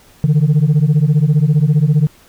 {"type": "beating tone pair", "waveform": "sine", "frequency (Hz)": [143.1, 158.1], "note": ["D3", "D#3"], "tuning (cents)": [-45, 28], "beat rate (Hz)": 15, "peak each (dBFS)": -10, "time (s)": [0.24, 2.07], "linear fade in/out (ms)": 0, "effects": ["tanh soft clip ceiling -6 dBFS", "pink hiss -47 dBFS RMS until 2.28 s"]}